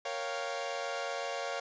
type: chord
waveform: sawtooth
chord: G half-diminished seventh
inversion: first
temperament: equal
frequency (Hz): 466.2 / 554.4 / 698.5 / 784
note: Bb4 / Db5 / F5 / G5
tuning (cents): 0 / 0 / 0 / 0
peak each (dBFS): -38 / -34 / -35 / -40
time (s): 0.05-1.6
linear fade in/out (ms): 5
effects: resampled to 16000 Hz + 10-bit